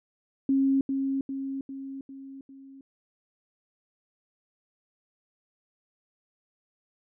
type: tone with echo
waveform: sine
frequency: 270.9 Hz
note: C#4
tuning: 40 cents flat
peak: -20 dBFS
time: 0.49-0.81 s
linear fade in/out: 2 ms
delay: 400 ms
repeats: 5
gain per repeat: -5 dB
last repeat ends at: 2.81 s
effects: none